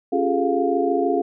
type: tone cluster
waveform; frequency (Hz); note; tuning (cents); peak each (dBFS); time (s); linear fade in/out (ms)
sine; 274.7 / 350.1 / 404 / 430.4 / 702; C#4 / F4 / G#4 / A4 / F5; -16 / +4 / -48 / -38 / +9; -24; 0.12-1.22; 10
effects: none